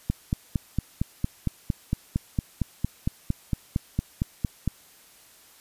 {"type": "click train", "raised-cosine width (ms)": 5, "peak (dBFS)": -11, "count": 21, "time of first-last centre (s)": [0.1, 4.677], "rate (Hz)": 4.37, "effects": ["white hiss -54 dBFS RMS until 5.6 s", "resampled to 32000 Hz"]}